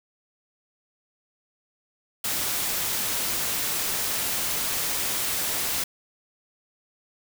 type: noise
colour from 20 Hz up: white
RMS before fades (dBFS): -27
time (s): 2.24-5.84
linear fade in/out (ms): 5
effects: none